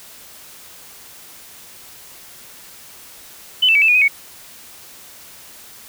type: tone with pitch steps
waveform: sine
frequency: 3017 / 2655 / 2286 / 2634 / 2451 / 2511 / 2224 Hz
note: F#7 / E7 / D7 / E7 / D#7 / D#7 / C#7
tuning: +33 / +12 / -47 / -2 / -27 / +15 / +5 cents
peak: -10 dBFS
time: 3.62-4.082 s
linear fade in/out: 10 ms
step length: 66 ms
effects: white hiss -41 dBFS RMS until 5.88 s